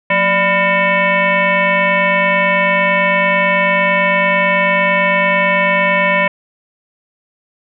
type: tone with frequency modulation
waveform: sine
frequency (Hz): 1407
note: F6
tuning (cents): +12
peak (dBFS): -10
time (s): 0.1-6.28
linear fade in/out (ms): 5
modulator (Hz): 409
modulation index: 2.7
effects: none